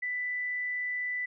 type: tone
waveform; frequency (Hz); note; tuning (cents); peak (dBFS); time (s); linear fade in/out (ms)
sine; 1986; B6; +9; -30; 0.02-1.26; 10
effects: none